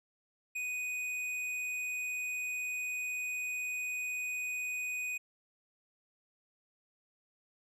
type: tone with hard clipping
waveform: triangle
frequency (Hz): 2489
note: D#7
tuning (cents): 0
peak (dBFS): -36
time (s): 0.55-5.18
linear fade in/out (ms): 10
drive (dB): 12
effects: none